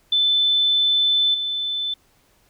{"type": "tone with level steps", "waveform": "sine", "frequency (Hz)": 3520, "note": "A7", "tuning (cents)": 0, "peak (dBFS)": [-15, -22], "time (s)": [0.12, 1.94], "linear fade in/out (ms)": 5, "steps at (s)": 1.34, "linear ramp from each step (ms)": 5, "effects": ["pink hiss -60 dBFS RMS until 2.49 s"]}